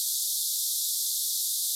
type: band-pass noise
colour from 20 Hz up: white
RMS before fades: -29 dBFS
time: 0-1.75 s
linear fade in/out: 0 ms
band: 3500 to 14000 Hz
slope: 96 dB/octave
effects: none